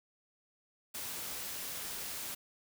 white noise, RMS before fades -41 dBFS, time 0.94-2.35 s, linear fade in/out 10 ms, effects none

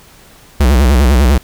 square tone with vibrato, 66 Hz, C2, 16 cents sharp, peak -7 dBFS, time 0.6-1.38 s, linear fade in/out 5 ms, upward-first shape sine, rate 10 Hz, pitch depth 190 cents each way, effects pink hiss -42 dBFS RMS until 1.43 s

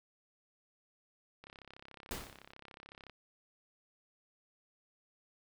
click train, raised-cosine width 0.3 ms, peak -35 dBFS, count 57, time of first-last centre 1.44-3.097 s, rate 33.8 Hz
pink noise with exponential decay, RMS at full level -38 dBFS, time 2.11-2.52 s, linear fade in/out 0 ms, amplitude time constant 87 ms
effects none

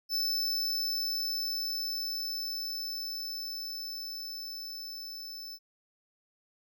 square tone with level ramp, 5274 Hz, E8, in tune, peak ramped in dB -28 to -41 dBFS, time 0.09-5.59 s, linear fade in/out 50 ms, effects none

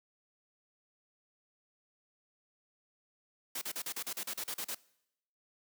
white noise bursts, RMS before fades -38 dBFS, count 12, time 3.55-4.748 s, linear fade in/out 5 ms, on 65 ms, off 38 ms, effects noise-tail reverb RT60 0.8 s tail -22 dB re dry + high-pass 200 Hz 12 dB/octave

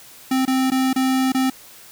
square tone with dropouts, 261.6 Hz, C4, in tune, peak -17 dBFS, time 0.31-1.5 s, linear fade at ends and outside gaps 5 ms, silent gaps 0.453-0.477 / 0.703-0.717 / 0.931-0.96 / 1.321-1.346 s, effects white hiss -44 dBFS RMS until 1.91 s

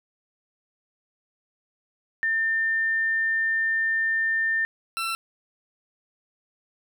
sine / 20% pulse tone pair in turn, 1800 / 1343.7 Hz, A6 / E6, +39 / +33 cents, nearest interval perfect fourth, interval 506 cents, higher first, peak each -21 dBFS, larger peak neither, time 2.23-4.65 / 4.97-5.15 s, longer first, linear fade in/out 0 ms, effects none

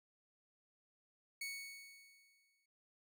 sawtooth tone with exponential decay, 2221 Hz, C#7, 3 cents sharp, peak -37 dBFS, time 1.41-2.66 s, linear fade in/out 5 ms, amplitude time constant 270 ms, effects none

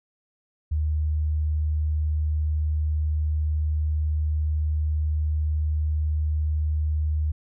sine tone, 76.5 Hz, D#2, 29 cents flat, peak -21 dBFS, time 0.71-7.32 s, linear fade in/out 10 ms, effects none

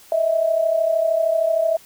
sine tone pair together, 623.9 / 657 Hz, D#5 / E5, +5 / -6 cents, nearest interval minor second, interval 89 cents, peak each -22 / -17 dBFS, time 0.12-1.77 s, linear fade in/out 2 ms, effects white hiss -48 dBFS RMS until 1.85 s

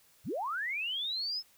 sine linear sweep, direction up, 55.3 to 5274 Hz, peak -32 dBFS, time 0.24-1.43 s, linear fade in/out 50 ms, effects white hiss -64 dBFS RMS until 1.57 s

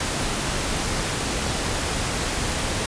pink noise, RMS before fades -25 dBFS, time 0-2.86 s, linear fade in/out 5 ms, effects resampled to 22050 Hz

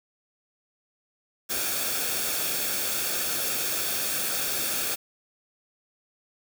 white noise with comb filter, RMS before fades -28 dBFS, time 1.49-4.96 s, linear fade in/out 20 ms, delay 1 ms, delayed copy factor -0.55, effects none

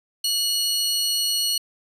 sawtooth tone pair together, 2927 / 4334 Hz, F#7 / C#8, -19 / -40 cents, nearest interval perfect fifth, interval 679 cents, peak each -23 / -19 dBFS, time 0.24-1.58 s, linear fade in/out 5 ms, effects resampled to 32000 Hz

